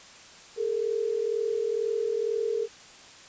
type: tone pair together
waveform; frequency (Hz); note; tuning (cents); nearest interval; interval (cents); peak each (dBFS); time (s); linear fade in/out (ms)
sine; 415.3 / 457.4; G#4 / A#4; 0 / -33; major second; 167; -29 / -27; 0.56-2.68; 50
effects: white hiss -49 dBFS RMS until 3.28 s + resampled to 16000 Hz